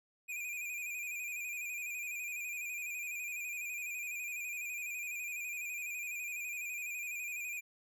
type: tone with vibrato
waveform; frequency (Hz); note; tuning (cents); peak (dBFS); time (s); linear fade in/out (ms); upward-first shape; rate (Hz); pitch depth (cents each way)
square; 2432; D#7; -40; -39; 0.28-7.61; 20; square; 12; 42
effects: none